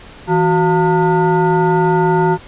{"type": "tone with frequency modulation", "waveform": "sine", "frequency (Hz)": 370, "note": "F#4", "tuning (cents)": 0, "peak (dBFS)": -10, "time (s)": [0.27, 2.38], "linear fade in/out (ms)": 50, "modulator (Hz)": 533, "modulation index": 1.3, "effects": ["pink hiss -38 dBFS RMS until 2.47 s", "resampled to 8000 Hz"]}